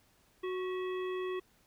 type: harmonic tone with a mistuned harmonic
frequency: 368.9 Hz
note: F#4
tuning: 5 cents flat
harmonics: 1 / 3 / 5 / 7 / 9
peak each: -34 / -44 / -48 / -51 / -53 dBFS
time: 0.43-1.4 s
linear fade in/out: 10 ms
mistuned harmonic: 5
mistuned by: +74 cents
effects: pink hiss -68 dBFS RMS until 1.66 s